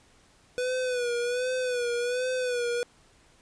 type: tone with vibrato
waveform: square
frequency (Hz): 493.9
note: B4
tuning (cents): 0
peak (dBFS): -27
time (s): 0.58-2.83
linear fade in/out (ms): 0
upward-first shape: sine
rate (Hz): 1.3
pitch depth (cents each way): 61
effects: pink hiss -60 dBFS RMS until 3.41 s + resampled to 22050 Hz